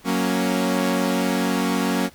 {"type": "chord", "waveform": "sawtooth", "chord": "F# major", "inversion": "none", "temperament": "equal", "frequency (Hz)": [185, 233.1, 277.2], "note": ["F#3", "A#3", "C#4"], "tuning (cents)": [0, 0, 0], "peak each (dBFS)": -20, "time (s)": [0.04, 2.1], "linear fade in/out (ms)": 50, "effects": ["pink hiss -51 dBFS RMS until 2.14 s"]}